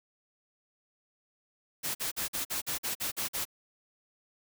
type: noise bursts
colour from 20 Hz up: white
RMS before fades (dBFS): -33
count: 10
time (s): 1.83-3.453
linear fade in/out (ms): 20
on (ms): 120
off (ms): 47
effects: none